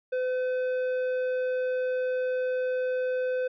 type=tone with tanh clipping; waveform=sine; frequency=508 Hz; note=B4; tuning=49 cents sharp; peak=-27 dBFS; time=0.12-3.48 s; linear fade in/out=10 ms; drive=9 dB; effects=none